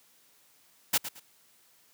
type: noise with echo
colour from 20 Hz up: white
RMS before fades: -24 dBFS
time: 0.93-0.98 s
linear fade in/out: 10 ms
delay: 110 ms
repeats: 2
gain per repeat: -12 dB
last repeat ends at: 1.2 s
effects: white hiss -63 dBFS RMS until 1.93 s + high-pass 100 Hz 12 dB/octave